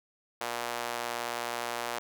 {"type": "tone with high-pass filter", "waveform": "sawtooth", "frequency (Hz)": 119.2, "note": "A#2", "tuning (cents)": 39, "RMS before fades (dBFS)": -35, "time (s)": [0.41, 1.99], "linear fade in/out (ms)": 0, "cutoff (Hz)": 700, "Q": 1.1, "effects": []}